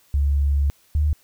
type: tone pair in turn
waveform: sine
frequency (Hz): 70.8 / 75.01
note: C#2 / D2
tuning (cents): +37 / +37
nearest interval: minor second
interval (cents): 100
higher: second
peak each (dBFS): -16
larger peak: neither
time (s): 0.14-0.7 / 0.95-1.13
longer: first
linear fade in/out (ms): 0
effects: white hiss -58 dBFS RMS until 1.23 s